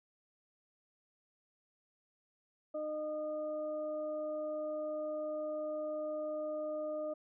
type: harmonic tone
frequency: 305.7 Hz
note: D#4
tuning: 30 cents flat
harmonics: 1 / 2 / 4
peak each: -45 / -36 / -51 dBFS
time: 2.74-7.14 s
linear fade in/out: 10 ms
effects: none